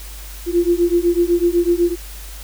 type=beating tone pair; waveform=sine; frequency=342.5 / 350.5 Hz; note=F4 / F4; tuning=-34 / +6 cents; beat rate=8 Hz; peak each=-16 dBFS; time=0.46-1.96 s; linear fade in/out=50 ms; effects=added 50 Hz sine -32 dBFS peak until 2.43 s + white hiss -38 dBFS RMS until 2.43 s